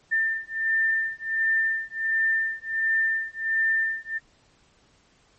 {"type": "beating tone pair", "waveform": "sine", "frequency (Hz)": [1792, 1793.4], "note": ["A6", "A6"], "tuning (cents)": [31, 33], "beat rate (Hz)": 1.4, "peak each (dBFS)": -25, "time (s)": [0.11, 4.19], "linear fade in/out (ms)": 20, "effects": ["pink hiss -61 dBFS RMS until 5.38 s", "MP3 32 kbps"]}